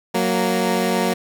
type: tone pair together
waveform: 15% pulse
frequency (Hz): 185 / 232.1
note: F#3 / A#3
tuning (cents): 0 / -7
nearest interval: major third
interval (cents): 393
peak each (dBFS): -14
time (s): 0.14-1.14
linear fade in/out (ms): 10
effects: none